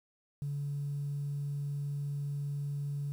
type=tone; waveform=sine; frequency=143.1 Hz; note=D3; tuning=45 cents flat; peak=-32 dBFS; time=0.42-3.12 s; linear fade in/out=0 ms; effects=tanh soft clip ceiling -28 dBFS + 10-bit